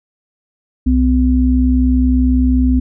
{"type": "tone pair together", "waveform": "sine", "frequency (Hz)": [63.9, 254.3], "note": ["C2", "C4"], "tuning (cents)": [-40, -49], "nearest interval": "2 octaves", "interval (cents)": 2391, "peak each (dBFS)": [-12, -12], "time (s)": [0.86, 2.8], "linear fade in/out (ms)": 10, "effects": []}